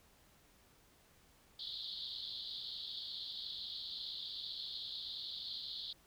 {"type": "band-pass noise", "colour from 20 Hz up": "white", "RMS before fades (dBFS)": -45, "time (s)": [1.59, 5.93], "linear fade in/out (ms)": 5, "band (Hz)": [3300, 4500], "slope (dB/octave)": 96, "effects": ["pink hiss -67 dBFS RMS until 6.06 s"]}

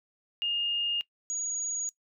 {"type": "tone pair in turn", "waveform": "sine", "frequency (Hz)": [2833, 6738], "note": ["F7", "G#8"], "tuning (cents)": [24, 24], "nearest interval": "octave + minor third", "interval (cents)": 1500, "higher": "second", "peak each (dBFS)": [-27, -29], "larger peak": "first", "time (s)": [[0.42, 1.01], [1.3, 1.89]], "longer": "neither", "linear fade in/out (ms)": 0, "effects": ["noise-tail reverb RT60 0.1 s tail -20 dB re dry"]}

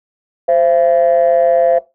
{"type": "ring-modulated tone", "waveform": "triangle", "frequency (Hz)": 77.78, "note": "D#2", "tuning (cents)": 0, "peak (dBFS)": -3, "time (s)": [0.48, 1.79], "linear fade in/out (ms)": 10, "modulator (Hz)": 599, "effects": ["noise-tail reverb RT60 0.2 s tail -17 dB re dry", "tanh soft clip ceiling -3 dBFS"]}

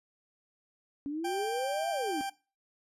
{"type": "exponential two-way sweep", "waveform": "sine", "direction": "up then down", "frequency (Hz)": [277.2, 700, 277.2], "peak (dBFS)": -32, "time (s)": [1.06, 2.21], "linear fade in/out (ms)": 0, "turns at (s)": 1.9}
{"type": "tone", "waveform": "40% pulse", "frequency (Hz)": 787, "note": "G5", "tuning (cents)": 7, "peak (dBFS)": -32, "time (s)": [1.24, 2.3], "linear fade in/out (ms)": 10}
{"effects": ["noise-tail reverb RT60 0.3 s tail -18 dB re dry", "resampled to 32000 Hz"]}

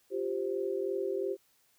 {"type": "chord", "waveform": "sine", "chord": "F suspended second", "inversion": "none", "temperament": "equal", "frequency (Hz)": [349.2, 392, 523.3], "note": ["F4", "G4", "C5"], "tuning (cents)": [0, 0, 0], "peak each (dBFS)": [-37, -32, -37], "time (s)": [0.1, 1.37], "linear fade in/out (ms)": 50, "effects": ["white hiss -69 dBFS RMS until 1.78 s"]}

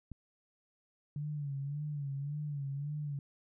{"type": "click", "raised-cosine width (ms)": 5, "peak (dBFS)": -32, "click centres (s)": 0.117}
{"type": "tone with vibrato", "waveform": "sine", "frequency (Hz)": 143.8, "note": "D3", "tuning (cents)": -36, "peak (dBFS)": -35, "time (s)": [1.16, 3.19], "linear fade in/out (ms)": 2, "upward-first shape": "sine", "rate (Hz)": 1.8, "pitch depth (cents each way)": 76}
{"effects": []}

